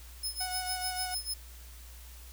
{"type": "tone with tremolo", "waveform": "20% pulse", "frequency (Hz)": 5180, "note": "E8", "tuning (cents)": -31, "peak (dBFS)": -26, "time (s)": [0.23, 1.34], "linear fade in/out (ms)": 5, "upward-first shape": "sine", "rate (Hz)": 6.7, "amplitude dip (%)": 85}
{"type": "tone with vibrato", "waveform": "sawtooth", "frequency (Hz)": 738, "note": "F#5", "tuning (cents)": -5, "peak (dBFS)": -32, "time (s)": [0.4, 1.15], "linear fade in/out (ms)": 10, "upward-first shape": "square", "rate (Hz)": 6.8, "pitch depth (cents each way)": 11}
{"effects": ["added 60 Hz sine -47 dBFS peak until 2.32 s", "white hiss -54 dBFS RMS until 2.32 s"]}